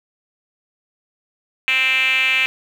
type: tone with band-pass filter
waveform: 5% pulse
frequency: 261.6 Hz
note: C4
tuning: in tune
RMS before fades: -17 dBFS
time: 1.68-2.46 s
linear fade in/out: 0 ms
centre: 2500 Hz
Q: 6.5
effects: 7-bit